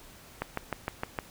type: click train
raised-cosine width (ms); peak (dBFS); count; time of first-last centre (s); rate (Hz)
0.5; -15; 6; 0.42-1.188; 6.51
effects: pink hiss -52 dBFS RMS until 1.3 s